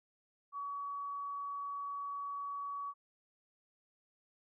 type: tone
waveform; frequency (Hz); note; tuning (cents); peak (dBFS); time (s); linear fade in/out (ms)
sine; 1132; C#6; +36; -38; 0.52-2.94; 50
effects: none